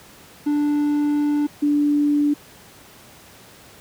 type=tone pair in turn; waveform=triangle / sine; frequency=293.7 / 292.3 Hz; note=D4 / D4; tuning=0 / -8 cents; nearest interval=unison; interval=8 cents; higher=first; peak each=-15 dBFS; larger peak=neither; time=0.46-1.47 / 1.62-2.34 s; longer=first; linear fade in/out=10 ms; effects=pink hiss -46 dBFS RMS until 3.8 s + high-pass 80 Hz 12 dB/octave